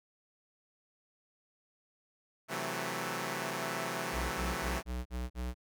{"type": "chord", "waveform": "5% pulse", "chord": "F# half-diminished seventh", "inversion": "second", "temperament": "equal", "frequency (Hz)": [130.81, 164.81, 185, 220], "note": ["C3", "E3", "F#3", "A3"], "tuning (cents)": [0, 0, 0, 0], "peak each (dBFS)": -29, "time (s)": [2.48, 4.83], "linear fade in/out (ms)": 50}
{"type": "tone bursts", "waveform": "square", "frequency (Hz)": 61.74, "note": "B1", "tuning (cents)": 0, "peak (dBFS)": -35, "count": 6, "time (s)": [4.12, 5.545], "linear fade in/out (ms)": 50, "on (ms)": 200, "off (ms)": 45}
{"effects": []}